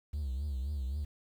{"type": "tone with vibrato", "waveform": "triangle", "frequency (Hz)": 69.1, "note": "C#2", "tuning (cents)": -5, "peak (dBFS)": -30, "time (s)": [0.13, 1.05], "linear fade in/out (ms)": 10, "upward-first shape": "triangle", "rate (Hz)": 3.8, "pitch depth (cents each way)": 180, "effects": ["tanh soft clip ceiling -26 dBFS", "10-bit"]}